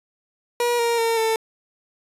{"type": "tone with pitch steps", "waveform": "30% pulse", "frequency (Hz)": [480, 468.5, 457.3, 446.3], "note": ["B4", "A#4", "A#4", "A4"], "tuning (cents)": [-49, 9, -33, 25], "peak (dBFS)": -16, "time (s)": [0.6, 1.36], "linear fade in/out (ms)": 2, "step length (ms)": 190, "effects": ["resampled to 32000 Hz"]}